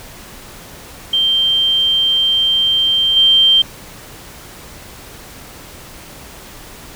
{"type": "tone with level steps", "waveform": "sine", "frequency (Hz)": 3150, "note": "G7", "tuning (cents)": 8, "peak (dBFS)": [-11, -7], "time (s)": [1.13, 3.62], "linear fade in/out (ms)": 5, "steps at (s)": 3.16, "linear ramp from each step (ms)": 10, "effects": ["pink hiss -36 dBFS RMS until 6.95 s"]}